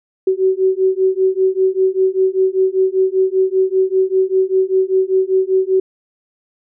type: beating tone pair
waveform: sine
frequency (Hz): 375.7 / 380.8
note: F#4 / F#4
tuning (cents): +26 / +50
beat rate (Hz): 5.1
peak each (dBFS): -15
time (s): 0.27-5.8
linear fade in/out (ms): 5
effects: none